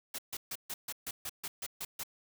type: noise bursts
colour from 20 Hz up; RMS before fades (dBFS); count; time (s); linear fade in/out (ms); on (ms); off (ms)
white; -39; 11; 0.14-2.035; 5; 45; 140
effects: none